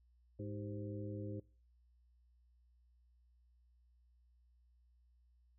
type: harmonic tone with a mistuned harmonic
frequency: 103.9 Hz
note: G#2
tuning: 1 cent sharp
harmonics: 1 / 2 / 3 / 4 / 5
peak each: -44 / -50 / -48 / -51 / -52 dBFS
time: 0.39-1.4 s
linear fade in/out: 5 ms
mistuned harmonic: 4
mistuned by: -96 cents
effects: noise-tail reverb RT60 0.4 s tail -24 dB re dry + added 60 Hz sine -67 dBFS peak until 5.58 s